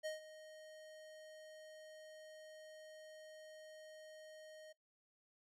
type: tone with ADSR envelope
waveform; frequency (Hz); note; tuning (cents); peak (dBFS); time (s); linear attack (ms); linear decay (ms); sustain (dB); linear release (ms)
square; 622.3; D#5; 0; -40; 0.03-4.73; 28; 140; -15; 13
effects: noise-tail reverb RT60 0.2 s tail -25 dB re dry + low-pass 10000 Hz 12 dB/octave